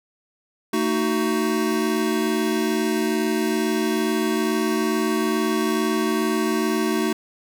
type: chord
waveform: square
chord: D# diminished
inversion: second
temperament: just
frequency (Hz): 224 / 311.1 / 373.4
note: A3 / D#4 / F#4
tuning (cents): +31 / 0 / +16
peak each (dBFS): -25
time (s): 0.73-7.13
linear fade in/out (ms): 5
effects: none